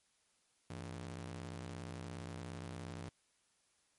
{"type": "ring-modulated tone", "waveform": "sawtooth", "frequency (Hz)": 126.2, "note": "B2", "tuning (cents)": 38, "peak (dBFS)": -37, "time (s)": [0.7, 3.09], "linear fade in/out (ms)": 2, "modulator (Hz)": 34.5, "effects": ["white hiss -75 dBFS RMS until 3.98 s", "MP3 48 kbps"]}